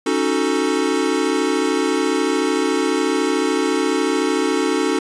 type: chord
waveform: square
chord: D# half-diminished seventh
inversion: third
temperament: equal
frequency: 277.2 / 311.1 / 370 / 440 Hz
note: C#4 / D#4 / F#4 / A4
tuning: 0 / 0 / 0 / 0 cents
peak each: -23 dBFS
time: 0.06-4.99 s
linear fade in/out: 5 ms
effects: resampled to 22050 Hz